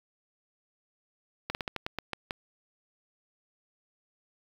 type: slowing click train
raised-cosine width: 0.3 ms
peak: -16 dBFS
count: 9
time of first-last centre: 1.5-2.308 s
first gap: 49 ms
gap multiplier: 1.2
effects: 7-bit